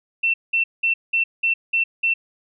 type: tone bursts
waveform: sine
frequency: 2694 Hz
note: E7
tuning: 37 cents sharp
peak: -16 dBFS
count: 7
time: 0.23-2.14 s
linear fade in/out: 10 ms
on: 110 ms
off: 190 ms
effects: none